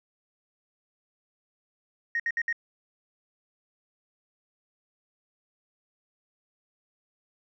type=tone bursts; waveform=sine; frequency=1864.7 Hz; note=A#6; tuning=in tune; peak=-24 dBFS; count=4; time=2.15-2.527 s; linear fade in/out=2 ms; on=47 ms; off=63 ms; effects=tanh soft clip ceiling -20 dBFS + 11-bit